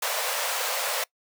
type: high-pass noise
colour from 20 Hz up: pink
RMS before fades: -28 dBFS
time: 0.02-1.04 s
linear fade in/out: 5 ms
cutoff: 470 Hz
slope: 96 dB/octave
effects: noise-tail reverb RT60 0.1 s tail -23 dB re dry